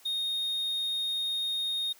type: tone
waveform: triangle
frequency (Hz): 3706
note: A#7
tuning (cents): -11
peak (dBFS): -27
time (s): 0.05-1.93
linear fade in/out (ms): 10
effects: white hiss -57 dBFS RMS until 1.99 s + high-pass 300 Hz 12 dB/octave